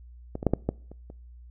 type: clicks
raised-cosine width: 2 ms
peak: -19 / -19 / -7 / -8 / -11 / -30 / -30 dBFS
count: 7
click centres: 0.354 / 0.429 / 0.467 / 0.536 / 0.69 / 0.916 / 1.101 s
effects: noise-tail reverb RT60 0.5 s tail -24 dB re dry + added 60 Hz sine -45 dBFS peak until 1.5 s

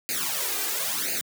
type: noise with flanger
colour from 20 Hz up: white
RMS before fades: -28 dBFS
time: 0.09-1.21 s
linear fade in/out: 0 ms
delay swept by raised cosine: 0.44 to 2.54 ms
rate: 0.97 Hz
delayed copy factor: +0.95
effects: high-pass 200 Hz 12 dB/octave

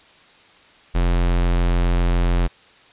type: tone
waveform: square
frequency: 43.65 Hz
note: F1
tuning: in tune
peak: -16 dBFS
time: 0.94-2.48 s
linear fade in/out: 20 ms
effects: white hiss -50 dBFS RMS until 2.92 s + resampled to 8000 Hz

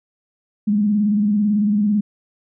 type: tone with vibrato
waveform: sine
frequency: 207.7 Hz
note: G#3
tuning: in tune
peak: -14 dBFS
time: 0.67-2.01 s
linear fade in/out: 10 ms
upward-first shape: square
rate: 18 Hz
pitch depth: 52 cents each way
effects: none

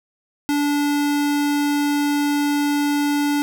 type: tone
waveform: square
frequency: 290 Hz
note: D4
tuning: 22 cents flat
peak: -18 dBFS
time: 0.49-3.42 s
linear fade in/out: 0 ms
effects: none

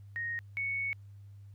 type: tone pair in turn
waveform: sine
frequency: 1864.7 / 2218 Hz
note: A#6 / C#7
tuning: 0 / 0 cents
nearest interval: minor third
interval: 300 cents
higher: second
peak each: -33 / -31 dBFS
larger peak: second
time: 0.16-0.39 / 0.57-0.93 s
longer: second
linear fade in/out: 0 ms
effects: added 100 Hz sine -48 dBFS peak until 1.54 s + pink hiss -75 dBFS RMS until 1.54 s

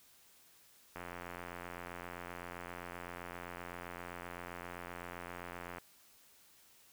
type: click train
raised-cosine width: 0.5 ms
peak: -29 dBFS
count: 424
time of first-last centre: 0.96-5.783 s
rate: 87.7 Hz
effects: white hiss -64 dBFS RMS until 6.92 s

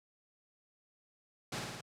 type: noise with echo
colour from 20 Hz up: pink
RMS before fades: -38 dBFS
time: 1.52-1.59 s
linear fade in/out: 5 ms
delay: 55 ms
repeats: 4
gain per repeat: -2 dB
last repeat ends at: 1.81 s
effects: high-pass 100 Hz 12 dB/octave + low-pass 8000 Hz 12 dB/octave

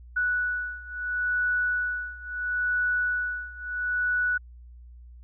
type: beating tone pair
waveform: sine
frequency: 1476 / 1476.74 Hz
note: F#6 / F#6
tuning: -5 / -4 cents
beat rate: 0.74 Hz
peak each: -27 / -29 dBFS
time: 0.16-4.38 s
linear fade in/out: 10 ms
effects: added 60 Hz sine -44 dBFS peak until 5.23 s

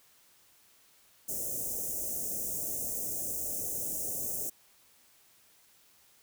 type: band-stop noise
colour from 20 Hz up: white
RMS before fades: -35 dBFS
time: 1.28-4.5 s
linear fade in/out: 10 ms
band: 680 to 6200 Hz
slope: 48 dB/octave
effects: white hiss -63 dBFS RMS until 6.22 s

